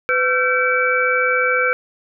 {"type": "tone cluster", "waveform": "sine", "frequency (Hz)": [503, 1357, 1547, 2296], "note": ["B4", "E6", "G6", "D7"], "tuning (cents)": [32, 50, -23, -40], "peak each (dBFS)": -20, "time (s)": [0.09, 1.73], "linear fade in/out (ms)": 0, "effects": []}